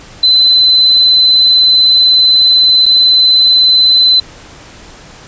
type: tone with dropouts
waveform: sine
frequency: 4041 Hz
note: B7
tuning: 39 cents sharp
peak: -4 dBFS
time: 0.23-4.2 s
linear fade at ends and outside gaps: 5 ms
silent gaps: 2.858-2.862 s
effects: pink hiss -35 dBFS RMS until 5.27 s + resampled to 16000 Hz